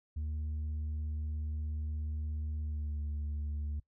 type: tone with pitch glide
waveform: sine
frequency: 76.4 to 73.97 Hz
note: D#2 to D2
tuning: -31 to +13 cents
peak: -31 dBFS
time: 0.16-3.8 s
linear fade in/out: 10 ms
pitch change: -56 cents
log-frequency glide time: 2.61-3 s
effects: noise-tail reverb RT60 0.1 s tail -22 dB re dry + tanh soft clip ceiling -33 dBFS